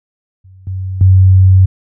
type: tone with level steps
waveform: sine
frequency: 94.1 Hz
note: F#2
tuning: 30 cents sharp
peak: -36 / -17 / -3 dBFS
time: 0.44-1.66 s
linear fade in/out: 10 ms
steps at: 0.67 / 1.01 s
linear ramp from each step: 2 ms
effects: none